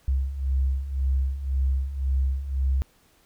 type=beating tone pair; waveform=sine; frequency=65.41 / 67.31 Hz; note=C2 / C2; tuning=0 / +50 cents; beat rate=1.9 Hz; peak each=-28 / -23 dBFS; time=0.08-2.82 s; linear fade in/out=0 ms; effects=pink hiss -61 dBFS RMS until 3.25 s